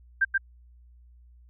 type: tone with echo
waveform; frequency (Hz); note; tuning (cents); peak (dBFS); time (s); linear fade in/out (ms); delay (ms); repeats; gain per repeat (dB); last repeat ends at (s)
sine; 1581; G6; +14; -18; 0.21-0.25; 10; 130; 1; -2; 0.38
effects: added 60 Hz sine -51 dBFS peak until 1.49 s